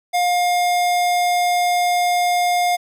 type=tone; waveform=square; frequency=710 Hz; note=F5; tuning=28 cents sharp; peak=-16 dBFS; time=0.13-2.77 s; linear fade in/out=20 ms; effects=resampled to 32000 Hz + 9-bit